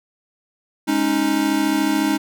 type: chord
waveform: square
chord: Ab suspended fourth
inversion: none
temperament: equal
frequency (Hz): 207.7 / 277.2 / 311.1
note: Ab3 / Db4 / Eb4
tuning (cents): 0 / 0 / 0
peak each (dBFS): -26 / -22 / -20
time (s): 0.87-2.18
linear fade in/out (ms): 20
effects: none